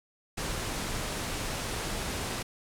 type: low-pass noise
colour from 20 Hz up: pink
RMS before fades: -34 dBFS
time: 0.37-2.43 s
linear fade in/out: 10 ms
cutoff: 11000 Hz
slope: 24 dB/octave
effects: none